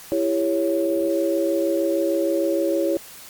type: chord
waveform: sine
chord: C# diminished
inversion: first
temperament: just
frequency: 332.6 / 399.1 / 554.4 Hz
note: E4 / G4 / C#5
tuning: +16 / +31 / 0 cents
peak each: -22 / -26 / -22 dBFS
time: 0.12-2.97 s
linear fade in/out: 0 ms
effects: white hiss -42 dBFS RMS until 3.29 s + Opus 48 kbps